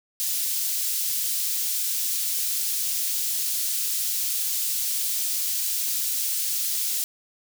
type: high-pass noise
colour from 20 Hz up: white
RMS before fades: -26 dBFS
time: 0.2-7.04 s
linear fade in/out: 0 ms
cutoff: 4200 Hz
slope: 12 dB/octave
effects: none